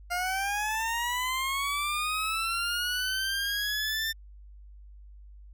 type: linear sweep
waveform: 20% pulse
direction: up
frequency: 699 to 1800 Hz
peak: -23 dBFS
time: 0.1-4.13 s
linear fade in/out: 20 ms
effects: added 50 Hz sine -46 dBFS peak until 5.53 s